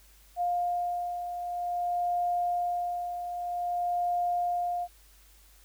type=beating tone pair; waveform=sine; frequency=705 / 705.52 Hz; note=F5 / F5; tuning=+16 / +17 cents; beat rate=0.52 Hz; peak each=-36 / -28 dBFS; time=0.36-4.88 s; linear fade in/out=50 ms; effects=added 50 Hz sine -57 dBFS peak until 5.64 s + white hiss -60 dBFS RMS until 5.64 s